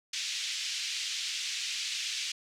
pink band-pass noise, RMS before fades -35 dBFS, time 0.13-2.32 s, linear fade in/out 5 ms, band 2500 to 6600 Hz, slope 24 dB/octave, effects none

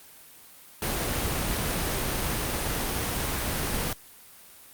pink noise, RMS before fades -28 dBFS, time 0.82-3.93 s, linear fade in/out 2 ms, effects white hiss -50 dBFS RMS until 4.73 s + Opus 32 kbps

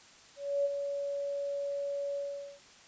sine tone with ADSR envelope, 565 Hz, C#5, 33 cents sharp, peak -25 dBFS, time 0.36-2.6 s, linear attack 290 ms, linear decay 30 ms, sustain -7 dB, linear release 440 ms, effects white hiss -56 dBFS RMS until 2.87 s + resampled to 16000 Hz

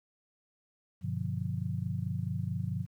sine chord, G dominant seventh, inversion none, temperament just, 98 / 122.5 / 147 / 176.4 Hz, G2 / B2 / D3 / F3, 0 / -14 / +2 / +18 cents, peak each -36 / -36 / -38 / -37 dBFS, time 1.01-2.87 s, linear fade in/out 50 ms, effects 11-bit

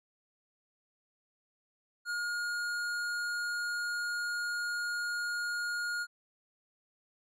sine tone with hard clipping, 1428 Hz, F6, 38 cents sharp, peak -34 dBFS, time 2.05-6.07 s, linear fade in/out 50 ms, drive 12 dB, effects none

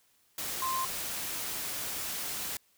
sine tone in noise, 1046.5 Hz, C6, in tune, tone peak -30 dBFS, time 0.62-0.85 s, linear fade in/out 2 ms, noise white, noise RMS -36 dBFS, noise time 0.38-2.57 s, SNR +3 dB, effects white hiss -68 dBFS RMS until 2.77 s

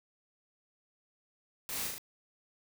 white noise with echo, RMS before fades -39 dBFS, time 1.69-1.87 s, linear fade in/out 0 ms, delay 37 ms, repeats 3, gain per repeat -2 dB, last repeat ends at 1.981 s, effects none

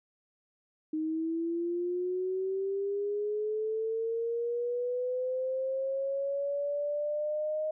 sine linear sweep, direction up, 310 to 622.3 Hz, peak -29 dBFS, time 0.93-7.71 s, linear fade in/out 5 ms, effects none

